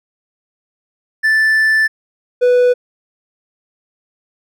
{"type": "tone pair in turn", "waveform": "triangle", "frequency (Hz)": [1760, 493.9], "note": ["A6", "B4"], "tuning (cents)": [0, 0], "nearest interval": "octave + minor seventh", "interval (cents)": 2200, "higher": "first", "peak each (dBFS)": [-8, -6], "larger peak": "second", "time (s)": [[1.23, 1.88], [2.41, 2.74]], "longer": "first", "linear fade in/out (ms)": 20, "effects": []}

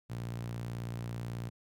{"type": "tone with high-pass filter", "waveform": "sawtooth", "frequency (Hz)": 58.27, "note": "A#1", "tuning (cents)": 0, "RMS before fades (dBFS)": -39, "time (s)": [0.09, 1.5], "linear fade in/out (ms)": 20, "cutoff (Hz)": 120, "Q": 3, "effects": []}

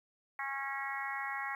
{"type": "harmonic tone", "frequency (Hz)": 273.7, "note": "C#4", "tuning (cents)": -22, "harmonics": [3, 4, 5, 6, 7, 8], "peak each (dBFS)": [-42, -42, -46, -45, -40, -44], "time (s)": [0.39, 1.55], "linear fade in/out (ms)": 2, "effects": ["11-bit"]}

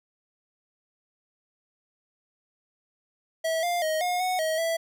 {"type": "tone with pitch steps", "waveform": "square", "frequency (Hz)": [649, 700, 628, 717, 737, 635, 660], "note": ["E5", "F5", "D#5", "F5", "F#5", "D#5", "E5"], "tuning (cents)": [-27, 4, 16, 45, -7, 35, 2], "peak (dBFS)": -25, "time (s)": [3.44, 4.77], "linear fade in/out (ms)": 10, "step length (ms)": 190, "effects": []}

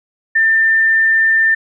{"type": "tone", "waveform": "sine", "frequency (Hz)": 1792, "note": "A6", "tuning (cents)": 31, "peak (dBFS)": -9, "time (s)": [0.35, 1.55], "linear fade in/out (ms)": 10, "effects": []}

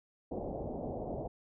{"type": "low-pass noise", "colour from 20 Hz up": "white", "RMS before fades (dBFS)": -39, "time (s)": [0.31, 1.28], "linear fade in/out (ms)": 10, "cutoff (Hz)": 730, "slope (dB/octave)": 48, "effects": []}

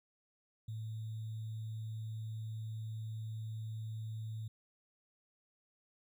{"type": "tone with sample-and-hold", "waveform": "sine", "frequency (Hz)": 110, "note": "A2", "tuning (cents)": 0, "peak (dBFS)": -39, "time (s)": [0.68, 4.48], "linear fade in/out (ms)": 5, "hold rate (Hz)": 3675, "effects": []}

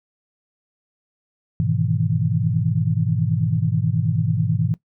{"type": "chord", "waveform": "sine", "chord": "E major seventh", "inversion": "first", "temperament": "equal", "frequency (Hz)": [103.83, 123.47, 155.56, 164.81], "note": ["G#2", "B2", "D#3", "E3"], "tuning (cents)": [0, 0, 0, 0], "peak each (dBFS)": -23, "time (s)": [1.6, 4.74], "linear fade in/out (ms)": 0, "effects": ["noise-tail reverb RT60 0.1 s tail -18 dB re dry"]}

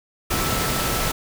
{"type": "tone in noise", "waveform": "sine", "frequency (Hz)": 1318.5, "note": "E6", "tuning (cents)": 0, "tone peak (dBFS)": -30, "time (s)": [0.3, 1.12], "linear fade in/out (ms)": 10, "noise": "pink", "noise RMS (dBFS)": -23, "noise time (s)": [0.3, 1.12], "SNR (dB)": -10, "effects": []}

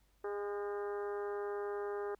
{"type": "harmonic tone with a mistuned harmonic", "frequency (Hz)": 204.1, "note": "G#3", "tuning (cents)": -30, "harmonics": [2, 3, 4, 5, 6, 7, 8, 9], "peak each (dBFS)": [-37, -51, -47, -53, -49, -56, -54, -60], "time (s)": [0.24, 2.15], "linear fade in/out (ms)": 5, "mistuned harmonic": 8, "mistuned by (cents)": -33, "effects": ["added 50 Hz sine -70 dBFS peak until 2.19 s", "pink hiss -75 dBFS RMS until 2.19 s"]}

